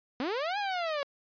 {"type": "linear two-way sweep", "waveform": "sawtooth", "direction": "up then down", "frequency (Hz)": [233.1, 838, 552], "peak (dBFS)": -26, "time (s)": [0.2, 1.03], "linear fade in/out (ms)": 0, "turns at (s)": 0.58, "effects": ["resampled to 11025 Hz"]}